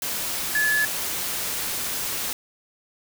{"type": "tone in noise", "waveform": "sine", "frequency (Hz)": 1714, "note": "A6", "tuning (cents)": -46, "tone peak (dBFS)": -19, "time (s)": [0.55, 0.85], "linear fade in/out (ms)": 2, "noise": "white", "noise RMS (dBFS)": -28, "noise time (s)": [0.02, 2.33], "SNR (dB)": 6, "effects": []}